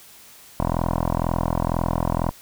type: tone with low-pass filter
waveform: 10% pulse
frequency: 42.05 Hz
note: E1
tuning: 35 cents sharp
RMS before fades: -23 dBFS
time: 0.6-2.31 s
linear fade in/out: 0 ms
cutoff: 910 Hz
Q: 4.4
effects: white hiss -47 dBFS RMS until 2.41 s